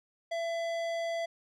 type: tone with tanh clipping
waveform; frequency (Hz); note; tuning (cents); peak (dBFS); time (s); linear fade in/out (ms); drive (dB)
sine; 670; E5; +28; -33; 0.31-1.26; 10; 16
effects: none